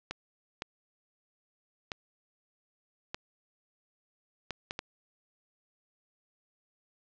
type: clicks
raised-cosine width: 0.2 ms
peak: -17 dBFS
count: 7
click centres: 0.11 / 0.621 / 1.918 / 3.145 / 4.507 / 4.709 / 4.791 s
effects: low-pass 5000 Hz 12 dB/octave